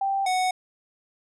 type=tone pair in turn; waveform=sine / square; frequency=784 / 740 Hz; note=G5 / F#5; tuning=0 / 0 cents; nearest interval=minor second; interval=100 cents; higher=first; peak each=-22 dBFS; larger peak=neither; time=0.01-0.26 / 0.26-0.51 s; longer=neither; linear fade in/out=5 ms; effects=resampled to 24000 Hz